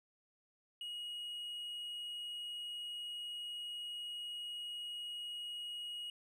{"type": "tone", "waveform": "triangle", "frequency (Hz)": 2892, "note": "F#7", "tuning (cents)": -40, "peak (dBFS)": -40, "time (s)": [0.81, 6.1], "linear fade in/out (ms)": 2, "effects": []}